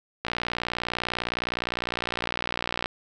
click train, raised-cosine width 0.3 ms, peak -11 dBFS, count 157, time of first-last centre 0.25-2.859 s, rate 59.8 Hz, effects none

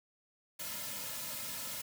white noise with comb filter, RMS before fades -41 dBFS, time 0.59-1.82 s, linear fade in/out 10 ms, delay 2.6 ms, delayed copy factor -0.95, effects none

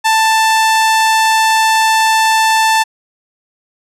sawtooth tone, 884 Hz, A5, 8 cents sharp, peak -5 dBFS, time 0.04-2.84 s, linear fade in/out 20 ms, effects low-pass 11000 Hz 12 dB/octave

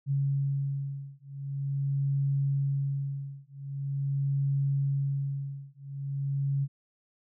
sine beating tone pair, 138.59 / 139.03 Hz, C#3 / C#3, 0 / +5 cents, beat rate 0.44 Hz, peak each -30 dBFS, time 0.06-6.68 s, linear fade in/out 50 ms, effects none

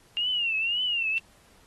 sine tone with vibrato, 2794 Hz, F7, in tune, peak -24 dBFS, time 0.17-1.18 s, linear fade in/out 0 ms, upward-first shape triangle, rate 1.9 Hz, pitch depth 150 cents each way, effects pink hiss -59 dBFS RMS until 1.66 s + AAC 32 kbps

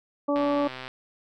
harmonic tone, 287.4 Hz, D4, 37 cents flat, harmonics 1 / 2 / 3 / 4, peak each -25 / -25 / -33 / -32 dBFS, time 0.28-0.68 s, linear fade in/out 10 ms
click train, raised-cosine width 0.3 ms, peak -21 dBFS, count 68, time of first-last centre 0.36-0.879 s, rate 129 Hz
effects none

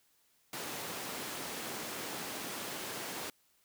pink high-pass noise, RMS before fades -41 dBFS, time 0.53-3.3 s, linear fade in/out 2 ms, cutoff 230 Hz, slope 12 dB/octave, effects white hiss -71 dBFS RMS until 3.64 s

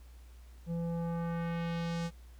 square tone with low-pass filter sweep, 168.5 Hz, E3, 38 cents sharp, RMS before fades -35 dBFS, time 0.66-2.11 s, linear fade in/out 50 ms, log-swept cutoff 390 to 7600 Hz, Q 1.1, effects added 60 Hz sine -50 dBFS peak until 2.39 s + pink hiss -65 dBFS RMS until 2.39 s

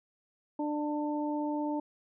harmonic tone, 297.4 Hz, D4, 22 cents sharp, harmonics 1 / 2 / 3, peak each -31 / -38 / -37 dBFS, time 0.59-1.8 s, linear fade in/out 5 ms, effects none

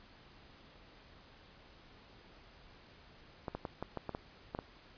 clicks, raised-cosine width 1 ms, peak -24 dBFS, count 9, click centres 3.482 / 3.55 / 3.652 / 3.826 / 3.973 / 4.093 / 4.149 / 4.549 / 4.589 s, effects pink hiss -59 dBFS RMS until 4.97 s + resampled to 11025 Hz

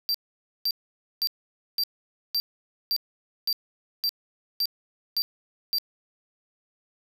square tone bursts, 4699 Hz, D8, in tune, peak -23 dBFS, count 11, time 0.09-5.784 s, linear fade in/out 0 ms, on 54 ms, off 510 ms, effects none

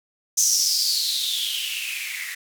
violet noise with band-pass filter sweep, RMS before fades -24 dBFS, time 0.37-2.35 s, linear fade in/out 10 ms, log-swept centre 6300 to 1900 Hz, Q 8.4, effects none

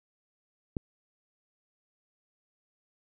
click, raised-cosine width 3 ms, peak -18 dBFS, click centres 0.768 s, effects none

